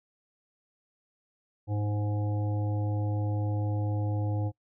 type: harmonic tone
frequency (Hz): 104.1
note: G#2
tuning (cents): +5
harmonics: 1 / 3 / 5 / 7 / 8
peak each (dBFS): -27 / -37 / -41 / -44 / -45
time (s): 1.67-4.52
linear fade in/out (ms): 50
effects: noise-tail reverb RT60 0.1 s tail -22 dB re dry